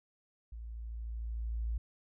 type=tone with level ramp; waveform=sine; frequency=56.6 Hz; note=A1; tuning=50 cents sharp; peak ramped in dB=-42 to -31 dBFS; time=0.52-1.78 s; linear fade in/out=5 ms; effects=none